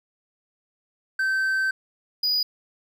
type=tone pair in turn; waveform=triangle; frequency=1548 / 4927 Hz; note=G6 / D#8; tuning=-22 / -18 cents; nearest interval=octave + minor sixth; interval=2004 cents; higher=second; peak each=-19 dBFS; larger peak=neither; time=1.19-1.71 / 2.23-2.43 s; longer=first; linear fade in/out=5 ms; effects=none